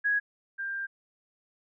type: tone pair in turn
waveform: sine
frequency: 1661.2 / 1590.4 Hz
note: G#6 / G6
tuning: 0 / +25 cents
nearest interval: minor second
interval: 75 cents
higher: first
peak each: -23 / -31 dBFS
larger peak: first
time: 0.04-0.2 / 0.58-0.87 s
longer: second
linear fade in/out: 20 ms
effects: none